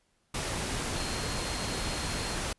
sine tone in noise, 4235 Hz, C8, 20 cents sharp, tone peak -42 dBFS, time 0.96-2.35 s, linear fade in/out 5 ms, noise pink, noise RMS -33 dBFS, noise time 0.34-2.53 s, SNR -12 dB, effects pink hiss -72 dBFS RMS until 2.58 s + resampled to 24000 Hz

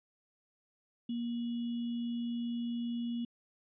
sine tone with sample-and-hold, 236.2 Hz, A#3, 23 cents sharp, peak -33 dBFS, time 1.09-3.25 s, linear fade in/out 5 ms, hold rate 3150 Hz, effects resampled to 11025 Hz

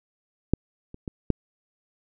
clicks, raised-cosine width 3 ms, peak -6 / -27 / -19 / -7 dBFS, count 4, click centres 0.536 / 0.944 / 1.078 / 1.303 s, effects none

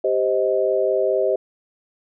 sine chord, C minor, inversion second, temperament just, 392.4 / 523.3 / 627.9 Hz, G4 / C5 / Eb5, +2 / 0 / +16 cents, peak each -21 dBFS, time 0.04-1.36 s, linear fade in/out 5 ms, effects none

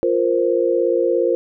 sine chord, F suspended fourth, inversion none, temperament equal, 349.2 / 466.2 / 523.3 Hz, F4 / Bb4 / C5, 0 / 0 / 0 cents, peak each -19 dBFS, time 0.03-1.35 s, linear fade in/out 0 ms, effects none

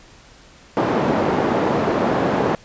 white band-pass noise, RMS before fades -19 dBFS, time 0.77-2.55 s, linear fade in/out 0 ms, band 150 to 640 Hz, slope 12 dB/octave, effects pink hiss -47 dBFS RMS until 2.64 s + resampled to 16000 Hz

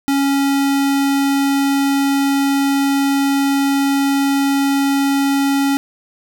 square tone, 277.2 Hz, C#4, in tune, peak -14 dBFS, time 0.08-5.77 s, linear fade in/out 0 ms, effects none

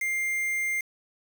triangle tone with quantisation, 2100 Hz, C7, 6 cents sharp, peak -24 dBFS, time 0.01-0.81 s, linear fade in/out 5 ms, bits 6, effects none

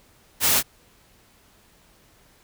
white noise, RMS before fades -19 dBFS, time 0.4-0.63 s, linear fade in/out 50 ms, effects pink hiss -57 dBFS RMS until 2.43 s

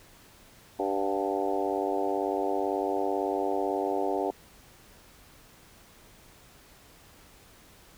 harmonic tone with a mistuned harmonic, 98 Hz, G2, in tune, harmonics 3 / 4 / 5 / 6 / 7 / 8 / 9, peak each -34 / -31 / -34 / -35 / -33 / -36 / -37 dBFS, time 0.79-4.31 s, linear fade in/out 5 ms, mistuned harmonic 7, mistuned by +44 cents, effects pink hiss -55 dBFS RMS until 7.97 s

